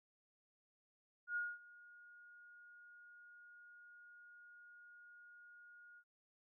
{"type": "tone with ADSR envelope", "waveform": "sine", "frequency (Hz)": 1434, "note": "F6", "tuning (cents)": 45, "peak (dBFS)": -36, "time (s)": [1.27, 6.04], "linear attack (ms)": 91, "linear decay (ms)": 220, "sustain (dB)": -22, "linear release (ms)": 62, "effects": []}